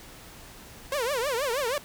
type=tone with vibrato; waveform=sawtooth; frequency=518 Hz; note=C5; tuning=17 cents flat; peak=-22 dBFS; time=0.92-1.78 s; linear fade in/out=2 ms; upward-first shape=triangle; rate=6.3 Hz; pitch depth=280 cents each way; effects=pink hiss -47 dBFS RMS until 1.84 s